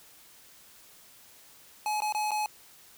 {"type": "tone with dropouts", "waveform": "square", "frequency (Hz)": 848, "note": "G#5", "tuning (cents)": 36, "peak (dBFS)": -28, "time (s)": [1.86, 2.46], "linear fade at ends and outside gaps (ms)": 1, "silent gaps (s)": [[2.004, 2.02], [2.124, 2.148], [2.308, 2.316]], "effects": ["white hiss -55 dBFS RMS until 2.97 s"]}